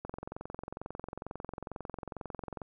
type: click train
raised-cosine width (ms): 1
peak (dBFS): -25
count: 58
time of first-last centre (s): 0.05-2.618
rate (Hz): 22.2
effects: none